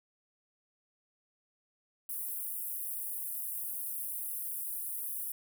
pink high-pass noise, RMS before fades -38 dBFS, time 2.09-5.32 s, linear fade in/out 2 ms, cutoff 10000 Hz, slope 48 dB/octave, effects none

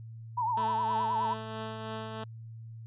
sine tone with vibrato, 932.3 Hz, A#5, in tune, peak -27 dBFS, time 0.37-1.34 s, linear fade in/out 10 ms, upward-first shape triangle, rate 9.6 Hz, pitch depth 140 cents each way
10% pulse tone with tremolo, 220 Hz, A3, in tune, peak -27 dBFS, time 0.57-2.24 s, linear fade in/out 5 ms, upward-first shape triangle, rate 3.1 Hz, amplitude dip 40%
effects added 113 Hz sine -42 dBFS peak until 2.86 s + resampled to 8000 Hz

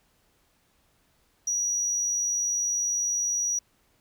triangle tone, 5800 Hz, F#8, 35 cents flat, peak -22 dBFS, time 1.47-3.59 s, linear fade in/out 5 ms, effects tanh soft clip ceiling -20 dBFS + pink hiss -67 dBFS RMS until 4 s

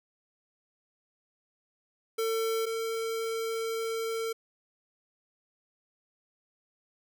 square tone pair in turn, 450 / 451.7 Hz, A4 / A4, +39 / +45 cents, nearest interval unison, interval 6 cents, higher second, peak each -28 / -31 dBFS, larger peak first, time 2.18-2.66 / 2.66-4.33 s, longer second, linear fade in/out 10 ms, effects none

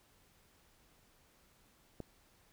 click, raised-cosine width 2 ms, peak -29 dBFS, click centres 2.003 s, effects pink hiss -68 dBFS RMS until 2.52 s

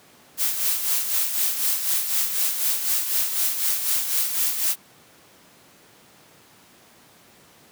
blue noise with tremolo, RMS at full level -21 dBFS, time 0.37-4.76 s, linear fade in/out 50 ms, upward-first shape sine, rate 4 Hz, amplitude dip 55%, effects pink hiss -52 dBFS RMS until 7.71 s + high-pass 150 Hz 12 dB/octave

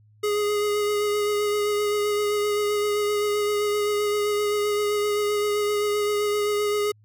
square tone with vibrato, 415.3 Hz, G#4, in tune, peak -22 dBFS, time 0.23-6.92 s, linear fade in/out 10 ms, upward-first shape sine, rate 7.7 Hz, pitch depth 16 cents each way, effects added 106 Hz sine -53 dBFS peak until 7.04 s

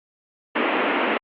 pink band-pass noise, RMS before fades -22 dBFS, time 0.55-1.18 s, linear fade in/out 10 ms, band 240 to 2900 Hz, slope 48 dB/octave, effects Opus 48 kbps

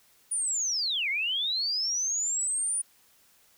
sine linear two-way sweep, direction down then up, 9630 to 2059 to 9570 Hz, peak -26 dBFS, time 0.31-2.82 s, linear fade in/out 10 ms, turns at 1.09 s, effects white hiss -62 dBFS RMS until 3.57 s

